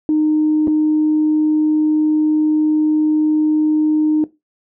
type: tone with dropouts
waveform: sine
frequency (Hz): 307.2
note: D#4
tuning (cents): -22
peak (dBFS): -11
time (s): 0.09-4.24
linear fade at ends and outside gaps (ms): 1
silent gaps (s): 0.673-0.679
effects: noise-tail reverb RT60 0.2 s tail -17 dB re dry + tanh soft clip ceiling -7 dBFS